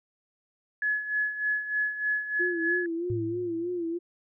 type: tone with tremolo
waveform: sine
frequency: 1700 Hz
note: G#6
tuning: 40 cents sharp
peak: -23 dBFS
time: 0.82-2.86 s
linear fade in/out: 2 ms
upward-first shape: sine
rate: 3.3 Hz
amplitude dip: 70%
type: tone with vibrato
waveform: sine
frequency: 344.2 Hz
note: F4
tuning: 25 cents flat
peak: -28 dBFS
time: 2.39-3.99 s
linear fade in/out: 20 ms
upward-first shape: sine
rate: 3.2 Hz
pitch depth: 76 cents each way
type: tone with exponential decay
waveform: sine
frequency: 110 Hz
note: A2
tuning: in tune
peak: -27 dBFS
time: 3.1-3.93 s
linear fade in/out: 0 ms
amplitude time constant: 180 ms
effects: none